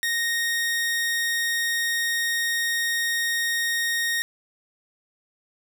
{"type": "tone", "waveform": "sawtooth", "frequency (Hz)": 1860, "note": "A#6", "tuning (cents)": -4, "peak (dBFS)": -19, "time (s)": [0.03, 4.22], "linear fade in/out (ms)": 0, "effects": []}